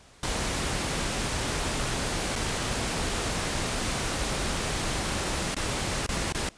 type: noise with dropouts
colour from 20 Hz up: pink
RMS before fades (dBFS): -29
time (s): 0.23-6.49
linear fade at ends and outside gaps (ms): 2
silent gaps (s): 2.356-2.36 / 5.546-5.565 / 6.065-6.09 / 6.324-6.347
effects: pink hiss -54 dBFS RMS until 6.57 s + resampled to 22050 Hz